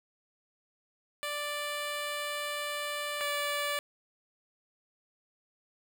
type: tone pair in turn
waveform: 10% pulse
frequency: 587.3 / 580.9 Hz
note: D5 / D5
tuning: 0 / -19 cents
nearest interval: unison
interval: 19 cents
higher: first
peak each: -25 / -22 dBFS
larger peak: second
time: 1.23-3.21 / 3.21-3.79 s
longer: first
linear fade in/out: 0 ms
effects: none